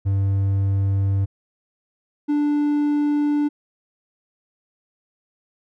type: tone pair in turn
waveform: triangle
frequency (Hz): 98 / 293.7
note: G2 / D4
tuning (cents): 0 / 0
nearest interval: octave + perfect fifth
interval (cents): 1900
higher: second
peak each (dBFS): -15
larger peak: neither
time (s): 0.05-1.26 / 2.28-3.49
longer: neither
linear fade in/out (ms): 20
effects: none